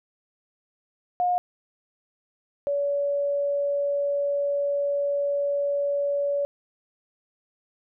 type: tone pair in turn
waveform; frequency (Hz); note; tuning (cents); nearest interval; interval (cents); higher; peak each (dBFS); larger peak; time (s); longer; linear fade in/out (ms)
sine; 716 / 568.8; F5 / C#5; +43 / +45; major third; 398; first; -20 / -22; first; 1.2-1.38 / 2.67-6.45; second; 0
effects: none